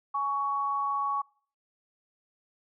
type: tone pair together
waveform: sine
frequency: 835 / 1118.5 Hz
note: G#5 / C#6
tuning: +9 / +15 cents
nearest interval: perfect fourth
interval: 506 cents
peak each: -34 / -27 dBFS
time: 0.14-1.22 s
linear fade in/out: 10 ms
effects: noise-tail reverb RT60 0.5 s tail -25 dB re dry